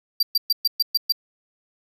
square tone bursts, 4708 Hz, D8, 3 cents sharp, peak -16 dBFS, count 7, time 0.2-1.123 s, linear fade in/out 5 ms, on 29 ms, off 120 ms, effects none

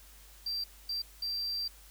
triangle tone bursts at uneven times, 4705 Hz, D8, 2 cents sharp, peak -31 dBFS, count 3, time 0.46-0.64 / 0.89-1.02 / 1.22-1.68 s, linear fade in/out 5 ms, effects added 50 Hz sine -55 dBFS peak until 1.9 s + white hiss -57 dBFS RMS until 1.9 s

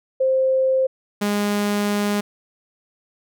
sine / sawtooth tone pair in turn, 525 / 205.6 Hz, C5 / G#3, +6 / -17 cents, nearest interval octave + major third, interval 1623 cents, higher first, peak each -15 dBFS, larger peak neither, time 0.2-0.87 / 1.21-2.21 s, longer second, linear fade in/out 10 ms, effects none

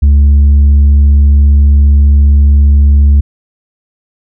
sine tone with tanh clipping, 71.3 Hz, C#2, 49 cents sharp, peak -3 dBFS, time 0.02-3.21 s, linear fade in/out 10 ms, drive 3 dB, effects none

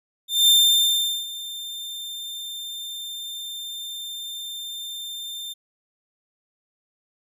40% pulse tone with ADSR envelope, 3591 Hz, A7, 35 cents sharp, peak -11 dBFS, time 0.28-5.54 s, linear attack 200 ms, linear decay 780 ms, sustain -19 dB, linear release 18 ms, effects none

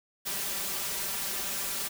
white noise with comb filter, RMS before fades -33 dBFS, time 0.25-1.89 s, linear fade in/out 20 ms, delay 5.1 ms, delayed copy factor +0.9, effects none

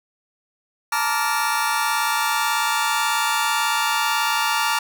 sawtooth chord, Bb major seventh, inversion third, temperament just, 874.1 / 932.3 / 1165.4 / 1398.5 Hz, A5 / Bb5 / D6 / F6, -12 / 0 / -14 / +2 cents, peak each -21 dBFS, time 0.92-4.79 s, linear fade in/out 5 ms, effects none

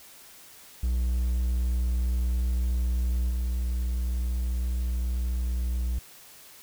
triangle tone with level steps, 61 Hz, B1, 21 cents flat, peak -21 / -23 dBFS, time 0.83-5.99 s, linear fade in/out 5 ms, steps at 3.29 s, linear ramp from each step 20 ms, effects white hiss -50 dBFS RMS until 6.62 s

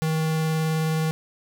square tone with vibrato, 158.6 Hz, D#3, 33 cents sharp, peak -22 dBFS, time 0.02-1.11 s, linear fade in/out 0 ms, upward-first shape sine, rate 19 Hz, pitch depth 9 cents each way, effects none

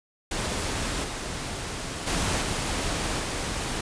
pink noise with level steps, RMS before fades -29 / -33 / -26 / -28 / -30 dBFS, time 0.31-3.81 s, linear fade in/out 5 ms, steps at 1.03 / 2.06 / 2.4 / 3.18 s, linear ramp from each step 20 ms, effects resampled to 22050 Hz

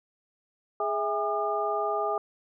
sine tone cluster, 417.1 / 654 / 814 / 1211 Hz, G#4 / E5 / G#5 / D#6, +7 / -14 / -35 / -47 cents, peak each -31 dBFS, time 0.8-2.18 s, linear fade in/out 2 ms, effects none

